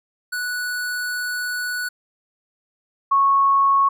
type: tone pair in turn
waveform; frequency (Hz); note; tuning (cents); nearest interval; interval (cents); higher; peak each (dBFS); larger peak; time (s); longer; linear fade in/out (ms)
square / sine; 1476 / 1102.1; F#6 / C#6; -5 / -10; perfect fourth; 505; first; -24 / -13; second; 0.32-1.89 / 3.11-3.89; first; 10
effects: none